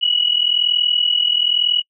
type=tone pair together; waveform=sine; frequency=2908 / 2949 Hz; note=F#7 / F#7; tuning=-31 / -6 cents; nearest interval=unison; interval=25 cents; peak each=-17 dBFS; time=0.01-1.82 s; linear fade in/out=20 ms; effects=noise-tail reverb RT60 0.1 s tail -26 dB re dry